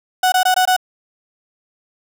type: tone bursts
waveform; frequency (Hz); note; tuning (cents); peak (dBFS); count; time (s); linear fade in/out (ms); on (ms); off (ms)
35% pulse; 740; F#5; 0; -10; 5; 0.23-0.765; 5; 91; 20
effects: none